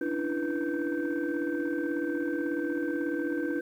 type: tone cluster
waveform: sine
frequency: 280.9 / 297.2 / 335.5 / 489.5 / 1556 Hz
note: C#4 / D4 / E4 / B4 / G6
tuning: +23 / +21 / +31 / -15 / -13 cents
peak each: -38 / -31 / -31 / -35 / -37 dBFS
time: 0.01-3.61 s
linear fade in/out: 5 ms
effects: tanh soft clip ceiling -21 dBFS + 10-bit